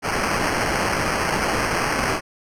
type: noise with sample-and-hold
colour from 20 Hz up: blue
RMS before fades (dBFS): -22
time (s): 0.02-2.21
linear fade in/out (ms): 50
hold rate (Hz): 3675
effects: low-pass 10000 Hz 12 dB/octave